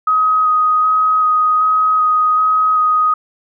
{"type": "tone with vibrato", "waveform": "sine", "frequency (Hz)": 1257, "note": "D#6", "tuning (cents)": 17, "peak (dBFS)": -10, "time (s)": [0.07, 3.14], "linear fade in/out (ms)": 5, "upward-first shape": "square", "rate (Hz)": 1.3, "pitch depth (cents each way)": 10, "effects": []}